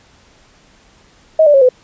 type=tone with pitch steps; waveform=sine; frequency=633 / 587.2 / 544.7 / 505.3 Hz; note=D#5 / D5 / C#5 / B4; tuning=+30 / 0 / -30 / +40 cents; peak=-5 dBFS; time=1.39-1.69 s; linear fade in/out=5 ms; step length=75 ms; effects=pink hiss -49 dBFS RMS until 1.83 s + resampled to 16000 Hz